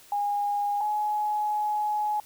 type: tone pair in turn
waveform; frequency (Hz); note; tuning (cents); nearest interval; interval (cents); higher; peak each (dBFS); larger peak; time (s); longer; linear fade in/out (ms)
sine; 818 / 842; G#5 / G#5; -26 / +24; minor second; 50; second; -24 / -24; neither; 0.12-0.81 / 0.81-2.2; second; 2
effects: white hiss -53 dBFS RMS until 2.25 s